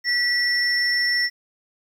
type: tone pair together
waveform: sine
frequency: 1946 / 5413 Hz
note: B6 / E8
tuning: -26 / +45 cents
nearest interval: octave + tritone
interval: 1771 cents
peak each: -19 / -21 dBFS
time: 0.04-1.3 s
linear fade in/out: 50 ms
effects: tanh soft clip ceiling -13 dBFS + 9-bit